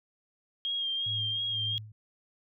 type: tone with vibrato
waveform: sine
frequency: 3233 Hz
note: G#7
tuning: 47 cents flat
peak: -29 dBFS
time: 0.65-1.78 s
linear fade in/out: 0 ms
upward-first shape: sine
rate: 2.8 Hz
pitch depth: 33 cents each way
type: tone with tremolo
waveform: sine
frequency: 107.4 Hz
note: A2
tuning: 41 cents flat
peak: -35 dBFS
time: 1.06-1.92 s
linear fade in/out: 5 ms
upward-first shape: sine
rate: 2 Hz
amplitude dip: 80%
effects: none